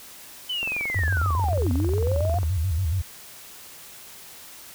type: linear two-way sweep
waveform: sine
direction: down then up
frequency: 3055 to 233.2 to 723 Hz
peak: -25 dBFS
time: 0.49-2.39 s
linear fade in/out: 10 ms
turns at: 1.71 s
type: click train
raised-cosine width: 1 ms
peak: -22 dBFS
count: 41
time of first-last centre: 0.63-2.432 s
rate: 22.2 Hz
type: tone with vibrato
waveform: sine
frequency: 86.1 Hz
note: F2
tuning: 24 cents flat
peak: -21 dBFS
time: 0.95-3.02 s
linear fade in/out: 10 ms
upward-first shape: square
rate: 7.1 Hz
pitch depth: 170 cents each way
effects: white hiss -44 dBFS RMS until 4.74 s